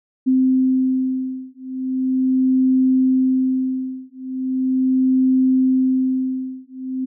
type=beating tone pair; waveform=sine; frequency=259.5 / 259.89 Hz; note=C4 / C4; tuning=-14 / -12 cents; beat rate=0.39 Hz; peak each=-18 dBFS; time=0.26-7.06 s; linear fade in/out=20 ms; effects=none